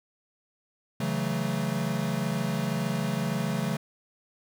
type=chord; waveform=square; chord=F# minor seventh; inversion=second; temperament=equal with one note detuned; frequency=138.59 / 164.81 / 186.82 / 220 Hz; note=C#3 / E3 / F#3 / A3; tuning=0 / 0 / +17 / 0 cents; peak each=-33 dBFS; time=1-3.77 s; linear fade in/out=5 ms; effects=none